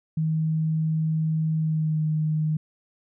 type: tone with pitch glide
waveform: sine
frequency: 158.3 to 155.13 Hz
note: D#3 to D#3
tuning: +30 to -5 cents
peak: -21 dBFS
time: 0.17-2.57 s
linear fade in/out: 5 ms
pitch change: -35 cents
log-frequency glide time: 1.57-2.02 s
effects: none